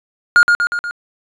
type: tone with echo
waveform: triangle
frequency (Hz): 1422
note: F6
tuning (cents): +31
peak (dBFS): -3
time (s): 0.36-0.43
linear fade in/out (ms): 0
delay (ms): 120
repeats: 4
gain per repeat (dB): -4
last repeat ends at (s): 0.91
effects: resampled to 24000 Hz